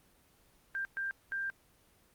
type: tone bursts at uneven times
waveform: sine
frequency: 1586 Hz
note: G6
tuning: 20 cents sharp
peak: -33 dBFS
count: 3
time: 0.75-0.85 / 0.97-1.11 / 1.32-1.5 s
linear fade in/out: 0 ms
effects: pink hiss -66 dBFS RMS until 2.14 s + Opus 24 kbps